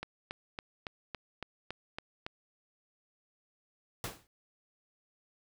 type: click train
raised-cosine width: 0.3 ms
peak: -22 dBFS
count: 9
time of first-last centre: 0.03-2.265 s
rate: 3.58 Hz
type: noise with exponential decay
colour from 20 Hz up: pink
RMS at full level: -35 dBFS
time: 4.04-4.27 s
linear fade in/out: 1 ms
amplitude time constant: 49 ms
effects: none